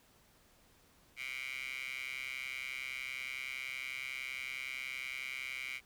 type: tone with high-pass filter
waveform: 15% pulse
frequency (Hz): 130.81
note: C3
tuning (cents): 0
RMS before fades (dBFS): -42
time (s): 1.16-5.81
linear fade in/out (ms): 50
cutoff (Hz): 2300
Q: 8.3
effects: pink hiss -66 dBFS RMS until 5.85 s